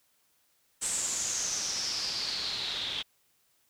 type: noise with low-pass filter sweep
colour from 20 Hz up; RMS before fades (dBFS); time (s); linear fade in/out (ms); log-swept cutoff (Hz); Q
white; -33; 0.81-3.03; 20; 8100 to 3400; 6.6
effects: white hiss -70 dBFS RMS until 3.69 s